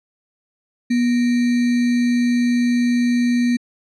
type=tone with sample-and-hold; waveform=sine; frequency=242.5 Hz; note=B3; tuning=31 cents flat; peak=-14 dBFS; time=0.9-3.57 s; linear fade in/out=10 ms; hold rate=2100 Hz; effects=low-pass 6000 Hz 12 dB/octave